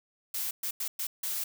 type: noise bursts at uneven times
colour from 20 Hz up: blue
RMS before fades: -33 dBFS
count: 5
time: 0.34-0.51 / 0.63-0.71 / 0.8-0.88 / 0.99-1.07 / 1.23-1.44 s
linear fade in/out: 5 ms
effects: none